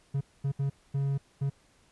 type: tone bursts at uneven times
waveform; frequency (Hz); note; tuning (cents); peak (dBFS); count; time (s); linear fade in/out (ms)
triangle; 138.59; C#3; 0; -24; 5; 0.14-0.21 / 0.44-0.52 / 0.59-0.7 / 0.94-1.18 / 1.41-1.5; 10
effects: pink hiss -64 dBFS RMS until 1.91 s + resampled to 24000 Hz